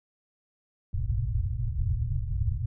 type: low-pass noise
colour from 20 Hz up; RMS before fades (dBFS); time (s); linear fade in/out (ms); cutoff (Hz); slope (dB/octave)
white; -28; 0.93-2.66; 5; 130; 96
effects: none